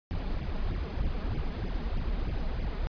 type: noise with flanger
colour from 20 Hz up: brown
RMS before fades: -31 dBFS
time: 0.11-2.87 s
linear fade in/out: 0 ms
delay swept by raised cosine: 0.35 to 4.95 ms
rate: 3.2 Hz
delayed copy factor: +0.8
effects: resampled to 11025 Hz